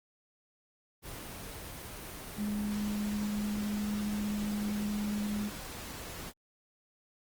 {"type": "tone in noise", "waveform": "sine", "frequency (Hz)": 208.1, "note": "G#3", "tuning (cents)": 4, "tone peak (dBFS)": -31, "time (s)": [2.36, 5.51], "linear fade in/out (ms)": 50, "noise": "pink", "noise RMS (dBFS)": -43, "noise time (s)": [1.02, 6.33], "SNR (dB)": 9, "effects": ["Opus 24 kbps"]}